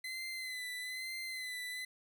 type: tone with vibrato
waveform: 30% pulse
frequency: 2033 Hz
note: B6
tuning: 50 cents sharp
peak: -37 dBFS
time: 0.04-1.85 s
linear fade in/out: 5 ms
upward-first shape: sine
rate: 1.1 Hz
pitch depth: 41 cents each way
effects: none